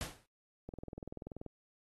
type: noise with exponential decay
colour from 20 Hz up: pink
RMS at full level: -37 dBFS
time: 0.01-0.26 s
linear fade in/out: 0 ms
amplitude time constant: 53 ms
type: click train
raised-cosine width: 2 ms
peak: -31 dBFS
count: 17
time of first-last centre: 0.69-1.463 s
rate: 20.7 Hz
effects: AAC 32 kbps